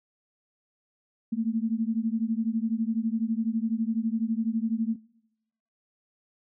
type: beating tone pair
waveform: sine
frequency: 220 / 232 Hz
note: A3 / A#3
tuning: 0 / -8 cents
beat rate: 12 Hz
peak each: -28 dBFS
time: 1.32-4.96 s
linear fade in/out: 10 ms
effects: noise-tail reverb RT60 0.9 s tail -25 dB re dry